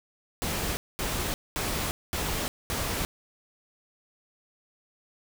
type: noise bursts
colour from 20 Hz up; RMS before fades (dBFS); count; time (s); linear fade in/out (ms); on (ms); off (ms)
pink; -30; 5; 0.42-3.05; 0; 350; 220
effects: none